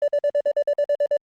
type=tone bursts; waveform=triangle; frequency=580 Hz; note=D5; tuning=22 cents flat; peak=-13 dBFS; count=11; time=0.02-1.17 s; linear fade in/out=5 ms; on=60 ms; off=49 ms; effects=tanh soft clip ceiling -13 dBFS + Opus 24 kbps